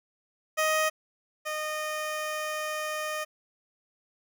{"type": "tone pair in turn", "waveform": "15% pulse", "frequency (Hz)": [625, 614.3], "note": ["D#5", "D#5"], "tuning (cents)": [8, -22], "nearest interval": "unison", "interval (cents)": 30, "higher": "first", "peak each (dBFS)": [-17, -24], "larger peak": "first", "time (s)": [[0.57, 0.9], [1.45, 3.25]], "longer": "second", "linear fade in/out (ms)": 20, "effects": []}